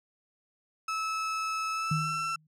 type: tone with pitch glide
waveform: 35% pulse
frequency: 1302 to 1340.2 Hz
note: E6 to E6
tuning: -22 to +28 cents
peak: -28 dBFS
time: 0.88-2.36 s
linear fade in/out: 5 ms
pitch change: +50 cents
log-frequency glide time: 1.72-2.09 s
type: tone with exponential decay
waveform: sine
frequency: 155.4 Hz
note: D#3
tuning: 2 cents flat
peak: -24 dBFS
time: 1.91-2.47 s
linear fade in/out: 5 ms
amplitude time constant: 120 ms
effects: low-pass 8000 Hz 12 dB/octave